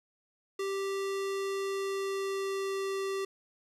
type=tone with pitch glide; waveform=square; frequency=391.6 to 389.3 Hz; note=G4 to G4; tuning=-2 to -12 cents; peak=-32 dBFS; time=0.59-3.25 s; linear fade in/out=5 ms; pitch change=-10 cents; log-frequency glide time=1.67-3.02 s; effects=low-pass 10000 Hz 12 dB/octave + 10-bit